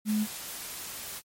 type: tone in noise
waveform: sine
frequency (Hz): 212.9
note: G#3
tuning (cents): +43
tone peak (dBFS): -24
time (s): 0.05-0.27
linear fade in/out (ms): 50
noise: white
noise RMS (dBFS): -39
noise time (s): 0.05-1.22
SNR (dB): +12
effects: MP3 64 kbps